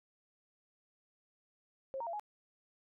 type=tone with pitch steps; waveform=sine; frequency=536 / 929 / 679 / 837 Hz; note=C5 / A#5 / F5 / G#5; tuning=+42 / -6 / -49 / +13 cents; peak=-37 dBFS; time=1.94-2.196 s; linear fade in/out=0 ms; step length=64 ms; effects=none